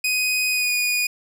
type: tone with pitch glide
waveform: sawtooth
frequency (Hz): 2500 to 2460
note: D#7 to D#7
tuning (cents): +8 to -20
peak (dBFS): -16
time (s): 0.04-1.07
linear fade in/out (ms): 5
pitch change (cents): -28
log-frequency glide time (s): 0.5-0.73
effects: none